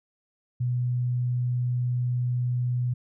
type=tone; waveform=sine; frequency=123.47 Hz; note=B2; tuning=in tune; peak=-23 dBFS; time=0.6-2.94 s; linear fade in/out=10 ms; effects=none